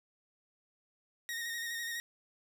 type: tone with vibrato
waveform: sawtooth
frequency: 1864.7 Hz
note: A#6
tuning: in tune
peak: -33 dBFS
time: 1.29-2 s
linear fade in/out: 0 ms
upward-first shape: square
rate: 12 Hz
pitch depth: 26 cents each way
effects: none